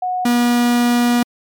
sine / 45% pulse tone pair in turn, 732 / 241 Hz, F#5 / B3, -19 / -42 cents, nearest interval octave + perfect fifth, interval 1923 cents, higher first, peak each -17 / -12 dBFS, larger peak second, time 0.02-0.25 / 0.25-1.23 s, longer second, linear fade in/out 5 ms, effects MP3 96 kbps

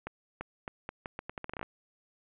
accelerating click train, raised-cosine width 0.5 ms, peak -22 dBFS, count 15, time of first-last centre 0.07-1.629 s, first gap 340 ms, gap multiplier 0.79, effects resampled to 8000 Hz + 10-bit

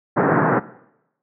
pink band-pass noise, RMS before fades -17 dBFS, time 0.16-0.6 s, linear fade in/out 20 ms, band 130 to 1700 Hz, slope 48 dB/octave, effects noise-tail reverb RT60 0.8 s tail -18 dB re dry

